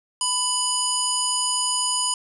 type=harmonic tone; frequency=992 Hz; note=B5; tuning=7 cents sharp; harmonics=1 / 3 / 5 / 7 / 9 / 10; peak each=-28 / -28 / -28 / -28 / -28 / -28 dBFS; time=0.21-2.14 s; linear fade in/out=2 ms; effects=none